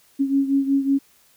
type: beating tone pair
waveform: sine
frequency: 273.9 / 279.3 Hz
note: C#4 / C#4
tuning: -21 / +13 cents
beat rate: 5.4 Hz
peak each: -18 / -23 dBFS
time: 0.19-0.99 s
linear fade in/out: 20 ms
effects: white hiss -57 dBFS RMS until 1.36 s